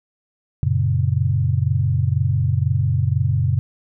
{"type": "chord", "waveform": "sine", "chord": "F# major", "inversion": "none", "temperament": "equal", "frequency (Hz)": [92.5, 116.54, 138.59], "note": ["F#2", "A#2", "C#3"], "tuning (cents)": [0, 0, 0], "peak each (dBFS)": -20, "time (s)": [0.63, 3.59], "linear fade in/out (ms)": 0, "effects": []}